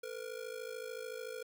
square ring-modulated tone, 474.9 Hz, A#4, 32 cents sharp, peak -39 dBFS, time 0.03-1.43 s, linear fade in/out 5 ms, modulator 26.8 Hz, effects 11-bit

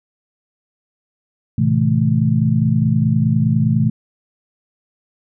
sine tone cluster, 112.5 / 132.6 / 162.3 / 217.2 Hz, A2 / C3 / E3 / A3, +39 / +23 / -27 / -22 cents, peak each -18 dBFS, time 1.58-3.9 s, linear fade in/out 5 ms, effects none

